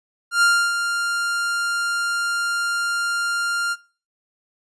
45% pulse tone with ADSR envelope, 1396.9 Hz, F6, in tune, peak -13 dBFS, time 0.31-3.76 s, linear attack 110 ms, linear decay 300 ms, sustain -8 dB, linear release 40 ms, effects noise-tail reverb RT60 0.4 s tail -20 dB re dry + resampled to 24000 Hz

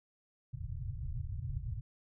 white low-pass noise, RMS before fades -39 dBFS, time 0.53-1.81 s, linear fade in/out 10 ms, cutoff 140 Hz, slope 96 dB/octave, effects none

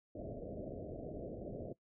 white low-pass noise, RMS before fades -45 dBFS, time 0.15-1.73 s, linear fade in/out 5 ms, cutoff 660 Hz, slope 96 dB/octave, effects noise-tail reverb RT60 0.1 s tail -19 dB re dry

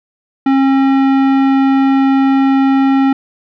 sine tone with tanh clipping, 270.2 Hz, C#4, 44 cents flat, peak -10 dBFS, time 0.46-3.13 s, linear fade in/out 5 ms, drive 16 dB, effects none

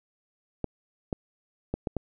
clicks, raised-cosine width 2 ms, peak -15 dBFS, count 5, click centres 0.643 / 1.128 / 1.74 / 1.872 / 1.967 s, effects none

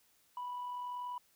sine tone with amplitude modulation, 985 Hz, B5, 5 cents flat, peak -35 dBFS, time 0.37-1.18 s, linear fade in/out 2 ms, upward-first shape sine, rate 40.4 Hz, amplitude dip 35%, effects tanh soft clip ceiling -36 dBFS + white hiss -70 dBFS RMS until 1.35 s

